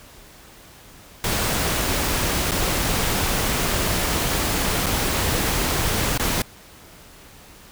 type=noise with dropouts; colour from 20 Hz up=pink; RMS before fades=-22 dBFS; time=1.24-6.42 s; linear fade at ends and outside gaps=2 ms; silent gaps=2.511-2.517 / 4.861-4.865 / 6.177-6.196 s; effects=pink hiss -46 dBFS RMS until 7.71 s